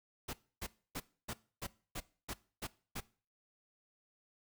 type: noise bursts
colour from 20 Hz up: pink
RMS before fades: -41 dBFS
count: 9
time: 0.28-3.006 s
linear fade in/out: 10 ms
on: 54 ms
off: 280 ms
effects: noise-tail reverb RT60 0.4 s tail -20 dB re dry